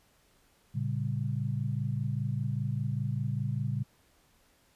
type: chord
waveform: sine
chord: G diminished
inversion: first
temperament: equal with one note detuned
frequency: 113.55 / 138.59 / 196 Hz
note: Bb2 / Db3 / G3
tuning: -45 / 0 / 0 cents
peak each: -32 / -32 / -38 dBFS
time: 0.74-3.84 s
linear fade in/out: 20 ms
effects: pink hiss -66 dBFS RMS until 4.75 s + resampled to 32000 Hz